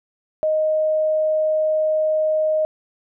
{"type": "tone", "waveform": "sine", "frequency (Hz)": 622.3, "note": "D#5", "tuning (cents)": 0, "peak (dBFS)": -16, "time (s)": [0.43, 2.65], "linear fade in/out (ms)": 0, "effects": []}